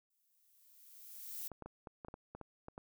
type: noise with exponential growth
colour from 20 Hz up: violet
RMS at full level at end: -42 dBFS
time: 0.1-1.48 s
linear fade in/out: 5 ms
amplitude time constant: 300 ms
type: clicks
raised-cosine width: 1 ms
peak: -33 dBFS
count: 11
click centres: 1.517 / 1.623 / 1.66 / 1.872 / 2.048 / 2.084 / 2.141 / 2.35 / 2.413 / 2.684 / 2.779 s
effects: none